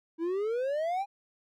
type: exponential sweep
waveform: triangle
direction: up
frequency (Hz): 320 to 820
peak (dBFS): -26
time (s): 0.18-1.06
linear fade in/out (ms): 50
effects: none